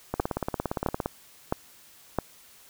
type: two click trains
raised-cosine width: 1 ms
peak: -10 / -13 dBFS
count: 4 / 17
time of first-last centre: 0.2-2.187 / 0.14-1.06 s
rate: 1.51 / 17.4 Hz
effects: white hiss -54 dBFS RMS until 2.69 s